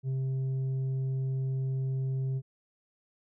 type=tone with tanh clipping; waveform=sine; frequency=132.5 Hz; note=C3; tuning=22 cents sharp; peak=-29 dBFS; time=0.03-2.42 s; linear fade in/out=50 ms; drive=4 dB; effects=none